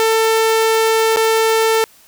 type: tone with dropouts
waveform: sawtooth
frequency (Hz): 446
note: A4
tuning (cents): +23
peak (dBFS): -8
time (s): 0-1.84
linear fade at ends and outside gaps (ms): 0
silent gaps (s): 1.161-1.171
effects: white hiss -48 dBFS RMS until 2.07 s